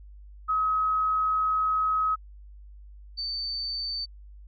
sine tone pair in turn, 1274 / 4561 Hz, D#6 / C#8, +41 / +49 cents, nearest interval octave + minor seventh, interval 2208 cents, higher second, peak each -22 / -29 dBFS, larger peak first, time 0.48-2.16 / 3.17-4.06 s, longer first, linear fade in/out 20 ms, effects added 50 Hz sine -44 dBFS peak until 4.47 s

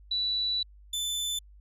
sine / sawtooth tone pair in turn, 3951 / 3519 Hz, B7 / A7, 0 / 0 cents, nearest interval major second, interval 200 cents, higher first, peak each -26 dBFS, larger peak neither, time 0.11-0.63 / 0.93-1.39 s, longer first, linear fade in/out 5 ms, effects added 50 Hz sine -50 dBFS peak until 1.6 s + resampled to 32000 Hz

